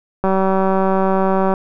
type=click train; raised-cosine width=1 ms; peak=-4 dBFS; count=249; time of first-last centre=0.24-1.538 s; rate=191 Hz; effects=none